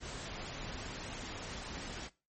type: noise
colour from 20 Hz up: pink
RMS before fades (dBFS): -43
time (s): 0-2.1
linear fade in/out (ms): 50
effects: noise-tail reverb RT60 0.3 s tail -20 dB re dry + MP3 32 kbps